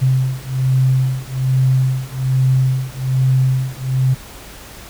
sine beating tone pair, 130 / 131.2 Hz, C3 / C3, -11 / +5 cents, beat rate 1.2 Hz, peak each -16 dBFS, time 0.01-4.15 s, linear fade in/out 20 ms, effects added 50 Hz sine -43 dBFS peak until 4.89 s + pink hiss -37 dBFS RMS until 4.89 s

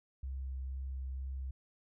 sine tone with vibrato, 66 Hz, C2, 16 cents sharp, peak -37 dBFS, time 0.23-1.51 s, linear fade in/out 5 ms, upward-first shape sine, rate 2.1 Hz, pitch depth 12 cents each way, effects none

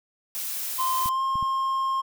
blue noise, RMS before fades -31 dBFS, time 0.35-1.09 s, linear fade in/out 0 ms
triangle tone with pitch glide, 1038 to 1067.2 Hz, C6 to C6, -14 to +34 cents, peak -21 dBFS, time 0.78-2.02 s, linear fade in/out 20 ms, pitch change +48 cents, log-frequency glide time 1.06-1.22 s
clicks, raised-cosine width 5 ms, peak -25 dBFS, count 3, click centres 1.059 / 1.356 / 1.427 s
effects none

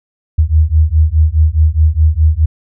sine beating tone pair, 76 / 80.8 Hz, D#2 / E2, -40 / -34 cents, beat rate 4.8 Hz, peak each -10 dBFS, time 0.38-2.46 s, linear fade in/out 10 ms, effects none

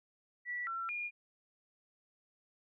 sine tone with pitch steps, 1952 / 1352 / 2423 Hz, B6 / E6 / D#7, -21 / +43 / -47 cents, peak -36 dBFS, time 0.45-1.11 s, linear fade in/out 50 ms, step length 220 ms, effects none

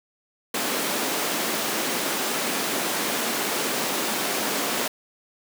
pink high-pass noise, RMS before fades -26 dBFS, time 0.54-4.88 s, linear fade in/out 5 ms, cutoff 220 Hz, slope 24 dB/octave, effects none

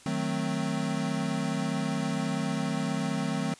square chord, D# diminished seventh, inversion none, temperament equal, 155.56 / 185 / 220 / 261.6 Hz, D#3 / F#3 / A3 / C4, 0 / 0 / 0 / 0 cents, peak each -34 dBFS, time 0.06-3.54 s, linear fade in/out 2 ms, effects white hiss -53 dBFS RMS until 3.59 s + resampled to 22050 Hz

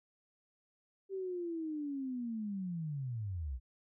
sine linear sweep, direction down, 392 to 57 Hz, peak -36 dBFS, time 1.09-3.6 s, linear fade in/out 50 ms, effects none

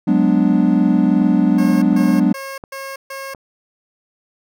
triangle chord, G# half-diminished seventh, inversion third, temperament equal, 185 / 207.7 / 246.9 / 293.7 Hz, F#3 / G#3 / B3 / D4, 0 / 0 / 0 / 0 cents, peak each -15 dBFS, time 0.07-2.33 s, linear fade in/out 10 ms
click train, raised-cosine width 1 ms, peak -19 dBFS, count 4, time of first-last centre 1.22-3.348 s, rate 1.41 Hz
15% pulse tone bursts, 542 Hz, C#5, 39 cents flat, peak -21 dBFS, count 5, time 1.58-3.34 s, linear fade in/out 5 ms, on 240 ms, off 140 ms
effects none

